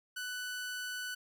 sawtooth tone, 1491 Hz, F#6, 13 cents sharp, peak -34 dBFS, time 0.16-1.15 s, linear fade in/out 10 ms, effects none

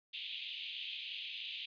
white band-pass noise, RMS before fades -44 dBFS, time 0.13-1.66 s, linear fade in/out 10 ms, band 2600 to 3600 Hz, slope 48 dB/octave, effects resampled to 11025 Hz

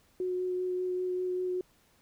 sine tone with vibrato, 365.1 Hz, F#4, 23 cents flat, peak -29 dBFS, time 0.2-1.61 s, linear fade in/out 2 ms, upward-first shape sine, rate 5.1 Hz, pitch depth 10 cents each way, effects pink hiss -66 dBFS RMS until 2.01 s

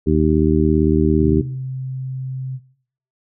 harmonic tone, 77.78 Hz, D#2, in tune, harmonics 1 / 2 / 3 / 4 / 5, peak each -19 / -19 / -19 / -19 / -19 dBFS, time 0.06-1.42 s, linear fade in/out 20 ms
sine tone, 130.81 Hz, C3, in tune, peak -23 dBFS, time 1.18-2.6 s, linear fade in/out 50 ms
effects noise-tail reverb RT60 0.6 s tail -19 dB re dry

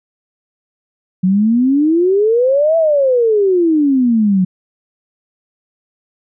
sine exponential two-way sweep, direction up then down, 180 to 667 to 180 Hz, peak -9 dBFS, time 1.23-4.45 s, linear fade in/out 10 ms, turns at 2.77 s, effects none

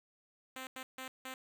5% pulse tone bursts at uneven times, 260.4 Hz, C4, 8 cents flat, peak -31 dBFS, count 4, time 0.56-0.67 / 0.76-0.83 / 0.98-1.08 / 1.25-1.34 s, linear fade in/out 2 ms, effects none

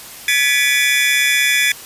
square tone cluster, 1696 / 1975 / 2277 / 2413 / 3449 Hz, G#6 / B6 / C#7 / D7 / A7, +36 / 0 / +46 / +46 / -35 cents, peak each -20 dBFS, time 0.28-1.72 s, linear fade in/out 2 ms, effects white hiss -35 dBFS RMS until 1.85 s + resampled to 32000 Hz

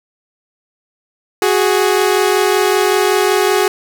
sawtooth tone pair together, 370 / 415.3 Hz, F#4 / G#4, 0 / 0 cents, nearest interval major second, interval 200 cents, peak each -10 dBFS, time 1.42-3.68 s, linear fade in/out 2 ms, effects none

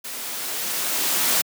white noise with level ramp, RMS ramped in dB -33 to -19 dBFS, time 0.04-1.42 s, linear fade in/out 10 ms, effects high-pass 200 Hz 12 dB/octave

